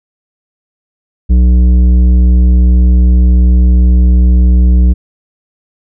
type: tone with tanh clipping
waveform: sine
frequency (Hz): 61.3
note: B1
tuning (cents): -12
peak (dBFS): -5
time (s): 1.29-4.94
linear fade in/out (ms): 20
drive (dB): 10
effects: none